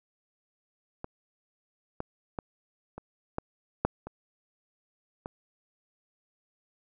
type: clicks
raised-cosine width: 1 ms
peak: -22 / -19 / -19 / -26 / -16 / -9 / -25 / -22 dBFS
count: 8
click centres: 1.044 / 2.004 / 2.388 / 2.98 / 3.384 / 3.85 / 4.07 / 5.259 s
effects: none